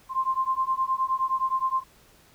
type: beating tone pair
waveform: sine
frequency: 1046.5 / 1056.1 Hz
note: C6 / C6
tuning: 0 / +16 cents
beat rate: 9.6 Hz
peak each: -26 dBFS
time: 0.09-1.84 s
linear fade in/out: 50 ms
effects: pink hiss -57 dBFS RMS until 2.34 s